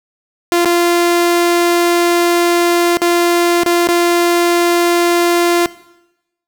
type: tone with dropouts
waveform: sawtooth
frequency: 346 Hz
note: F4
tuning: 16 cents flat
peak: -6 dBFS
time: 0.52-5.66 s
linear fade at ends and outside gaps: 0 ms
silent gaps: 0.648-0.657 / 2.971-3.018 / 3.634-3.662 / 3.872-3.887 s
effects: noise-tail reverb RT60 0.9 s tail -19 dB re dry